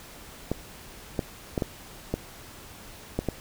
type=clicks; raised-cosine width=2 ms; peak=-12 dBFS; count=7; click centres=0.516 / 1.192 / 1.578 / 1.622 / 2.14 / 3.19 / 3.287 s; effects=pink hiss -46 dBFS RMS until 3.4 s